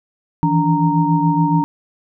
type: tone cluster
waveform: sine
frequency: 160.5 / 167.6 / 289.8 / 928 Hz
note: E3 / E3 / D4 / A#5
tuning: -46 / +29 / -23 / -8 cents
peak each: -18 dBFS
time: 0.43-1.64 s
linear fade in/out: 0 ms
effects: none